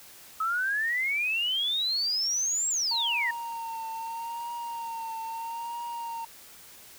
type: exponential two-way sweep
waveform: sine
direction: up then down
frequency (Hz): 1275 to 7640 to 1788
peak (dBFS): -25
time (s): 0.4-3.31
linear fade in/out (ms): 5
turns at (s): 2.69
type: tone with vibrato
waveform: triangle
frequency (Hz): 922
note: A#5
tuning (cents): -19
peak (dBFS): -31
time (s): 2.91-6.25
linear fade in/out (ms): 5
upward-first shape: triangle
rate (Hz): 0.77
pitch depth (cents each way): 45
effects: white hiss -50 dBFS RMS until 6.98 s